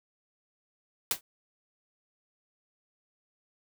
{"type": "noise with exponential decay", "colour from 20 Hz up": "white", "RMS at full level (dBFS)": -23, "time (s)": [1.11, 1.21], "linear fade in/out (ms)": 2, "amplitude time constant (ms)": 20, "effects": []}